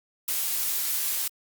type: noise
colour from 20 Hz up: blue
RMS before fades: -27 dBFS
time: 0.28-1.28 s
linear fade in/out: 5 ms
effects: Opus 48 kbps